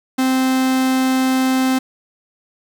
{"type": "tone", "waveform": "45% pulse", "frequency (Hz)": 260.5, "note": "C4", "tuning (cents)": -7, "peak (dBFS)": -14, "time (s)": [0.18, 1.79], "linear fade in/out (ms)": 10, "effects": ["7-bit"]}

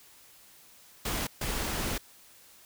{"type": "noise bursts at uneven times", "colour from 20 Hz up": "pink", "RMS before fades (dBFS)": -32, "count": 2, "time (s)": [[1.05, 1.27], [1.41, 1.98]], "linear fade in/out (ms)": 5, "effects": ["white hiss -56 dBFS RMS until 2.65 s"]}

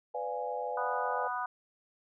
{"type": "chord", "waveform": "sine", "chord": "B diminished seventh", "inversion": "none", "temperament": "equal with one note detuned", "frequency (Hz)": [499.9, 587.3, 698.5, 830.6], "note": ["B4", "D5", "F5", "Ab5"], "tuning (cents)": [21, 0, 0, 0], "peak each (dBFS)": [-37, -40, -40, -37], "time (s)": [0.14, 1.28], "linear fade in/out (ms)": 10}
{"type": "harmonic tone", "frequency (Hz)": 246.9, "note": "B3", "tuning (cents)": 0, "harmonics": [3, 4, 5, 6], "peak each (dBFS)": [-38, -36, -37, -40], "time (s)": [0.77, 1.46], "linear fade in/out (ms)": 5}
{"effects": []}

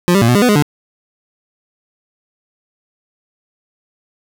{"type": "tone with pitch steps", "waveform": "25% pulse", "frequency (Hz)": [176.3, 197.4, 115.9, 122.5, 202.9, 248.4, 207.8, 147], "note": ["F3", "G3", "A#2", "B2", "G#3", "B3", "G#3", "D3"], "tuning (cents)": [17, 12, -10, -14, -40, 10, 1, 2], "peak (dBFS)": -5, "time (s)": [0.08, 0.624], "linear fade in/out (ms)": 0, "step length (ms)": 68, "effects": []}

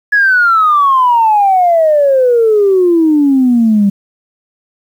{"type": "exponential sweep", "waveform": "sine", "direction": "down", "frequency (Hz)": [1700, 196], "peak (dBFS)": -5, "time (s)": [0.12, 3.9], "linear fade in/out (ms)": 10, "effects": ["tanh soft clip ceiling -1 dBFS", "7-bit"]}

